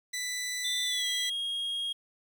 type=tone; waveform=15% pulse; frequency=1987 Hz; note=B6; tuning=10 cents sharp; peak=-26 dBFS; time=0.13-1.3 s; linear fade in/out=10 ms
type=tone with pitch glide; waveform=triangle; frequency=3560 to 3265 Hz; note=A7 to G#7; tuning=+20 to -30 cents; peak=-29 dBFS; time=0.64-1.93 s; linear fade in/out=10 ms; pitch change=-150 cents; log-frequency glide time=0.84-1.07 s
effects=10-bit